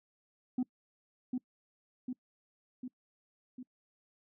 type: tone with echo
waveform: sine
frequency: 252.2 Hz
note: B3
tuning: 36 cents sharp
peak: -26 dBFS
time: 0.58-0.63 s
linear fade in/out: 5 ms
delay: 750 ms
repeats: 4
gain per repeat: -4 dB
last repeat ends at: 3.63 s
effects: noise-tail reverb RT60 0.1 s tail -24 dB re dry + tanh soft clip ceiling -27 dBFS